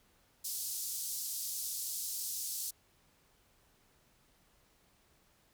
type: band-pass noise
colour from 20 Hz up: white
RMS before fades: -39 dBFS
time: 0.44-2.71 s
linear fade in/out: 10 ms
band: 4600 to 15000 Hz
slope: 24 dB/octave
effects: pink hiss -69 dBFS RMS until 5.53 s